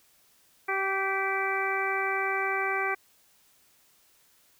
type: harmonic tone with a mistuned harmonic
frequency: 387.3 Hz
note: G4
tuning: 21 cents flat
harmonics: 1 / 2 / 3 / 4 / 5 / 6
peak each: -33 / -33 / -33 / -33 / -33 / -33 dBFS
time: 0.68-2.95 s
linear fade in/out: 10 ms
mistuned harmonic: 5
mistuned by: +32 cents
effects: white hiss -63 dBFS RMS until 4.59 s